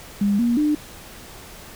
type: tone with pitch steps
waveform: sine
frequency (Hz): 202.4 / 237.4 / 299.7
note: G#3 / A#3 / D4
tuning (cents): -44 / +32 / +35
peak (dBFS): -16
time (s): 0.21-0.75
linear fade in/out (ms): 5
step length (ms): 180
effects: pink hiss -41 dBFS RMS until 1.75 s